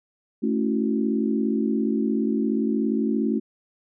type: chord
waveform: sine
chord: F# minor seventh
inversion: first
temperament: equal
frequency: 220 / 277.2 / 329.6 / 370 Hz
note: A3 / C#4 / E4 / F#4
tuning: 0 / 0 / 0 / 0 cents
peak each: -23 / -26 / -29 / -29 dBFS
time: 0.42-3.4 s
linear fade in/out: 20 ms
effects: none